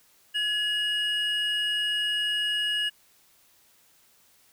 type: tone pair together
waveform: triangle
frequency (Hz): 1686 / 2882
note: G#6 / F#7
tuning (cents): +26 / -46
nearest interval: major sixth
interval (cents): 928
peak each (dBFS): -29 / -24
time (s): 0.34-2.9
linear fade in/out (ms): 20
effects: white hiss -61 dBFS RMS until 4.52 s